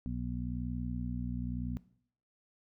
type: harmonic tone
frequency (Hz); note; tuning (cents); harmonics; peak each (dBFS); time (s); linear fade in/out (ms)
60.9; B1; -24; 1 / 2 / 3 / 4; -39 / -40 / -40 / -39; 0.06-1.77; 0
effects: noise-tail reverb RT60 0.6 s tail -19 dB re dry